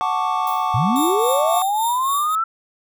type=chord; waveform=triangle; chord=D major seventh; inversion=first; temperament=equal; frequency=740 / 880 / 1108.7 / 1174.7 Hz; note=F#5 / A5 / C#6 / D6; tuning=0 / 0 / 0 / 0 cents; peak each=-22 dBFS; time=0.01-1.62 s; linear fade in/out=0 ms
type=noise with exponential decay; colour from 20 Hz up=violet; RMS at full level=-32 dBFS; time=0.47-0.86 s; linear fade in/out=2 ms; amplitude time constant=84 ms
type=linear sweep; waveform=sine; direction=up; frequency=100 to 1351 Hz; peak=-17 dBFS; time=0.74-2.44 s; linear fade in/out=5 ms
type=tone with tremolo; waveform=5% pulse; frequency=3657 Hz; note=A#7; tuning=34 cents flat; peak=-16 dBFS; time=0.96-2.35 s; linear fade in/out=0 ms; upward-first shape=triangle; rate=3.6 Hz; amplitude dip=75%
effects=none